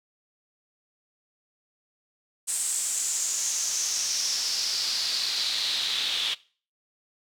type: noise with band-pass filter sweep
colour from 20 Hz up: pink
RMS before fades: -28 dBFS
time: 2.47-6.35 s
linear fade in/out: 20 ms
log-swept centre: 8400 to 3400 Hz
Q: 4.7
effects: noise-tail reverb RT60 0.4 s tail -21 dB re dry